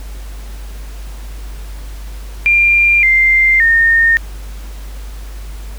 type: tone with pitch steps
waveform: sine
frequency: 2390 / 2093 / 1832.3 Hz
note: D7 / C7 / A#6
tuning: +30 / 0 / -30 cents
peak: -7 dBFS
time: 2.46-4.17 s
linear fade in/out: 0 ms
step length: 570 ms
effects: added 50 Hz sine -25 dBFS peak until 5.78 s + pink hiss -39 dBFS RMS until 5.78 s